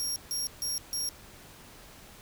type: tone bursts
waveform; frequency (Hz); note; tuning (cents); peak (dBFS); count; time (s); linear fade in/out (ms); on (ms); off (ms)
25% pulse; 5588; F8; 0; -25; 4; 0-1.09; 0; 160; 150
effects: pink hiss -51 dBFS RMS until 2.21 s